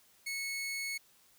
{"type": "tone", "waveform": "sawtooth", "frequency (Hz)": 2200, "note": "C#7", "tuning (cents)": -14, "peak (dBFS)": -32, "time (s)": [0.26, 0.98], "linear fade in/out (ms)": 10, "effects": ["white hiss -65 dBFS RMS until 1.38 s"]}